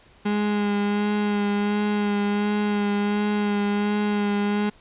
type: tone with vibrato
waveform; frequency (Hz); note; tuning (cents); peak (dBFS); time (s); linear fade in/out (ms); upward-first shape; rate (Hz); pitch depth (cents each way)
35% pulse; 206.1; G#3; -13; -19; 0.25-4.7; 10; sine; 1.4; 19
effects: pink hiss -54 dBFS RMS until 4.8 s + resampled to 8000 Hz